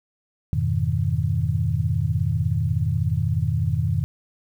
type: chord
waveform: sine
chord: F half-diminished seventh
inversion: none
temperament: equal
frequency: 87.31 / 103.83 / 123.47 / 155.56 Hz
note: F2 / Ab2 / Cb3 / Eb3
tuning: 0 / 0 / 0 / 0 cents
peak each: -25 dBFS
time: 0.53-4.04 s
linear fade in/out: 0 ms
effects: 9-bit